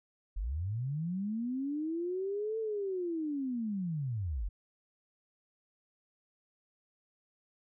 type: linear two-way sweep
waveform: sine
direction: up then down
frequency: 39.81 to 449.2 to 39.81 Hz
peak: -32 dBFS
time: 0.36-4.49 s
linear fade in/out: 10 ms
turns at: 2.59 s
effects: none